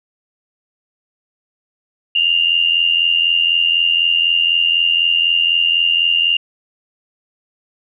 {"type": "tone pair together", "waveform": "sine", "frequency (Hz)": [2794, 2878], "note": ["F7", "F#7"], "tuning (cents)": [0, -49], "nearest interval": "minor second", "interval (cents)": 51, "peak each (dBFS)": [-13, -17], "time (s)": [2.15, 6.37], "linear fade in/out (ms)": 5, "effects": []}